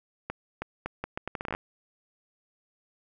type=accelerating click train; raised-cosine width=0.5 ms; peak=-17 dBFS; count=14; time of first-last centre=0.3-1.55 s; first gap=320 ms; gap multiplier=0.75; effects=none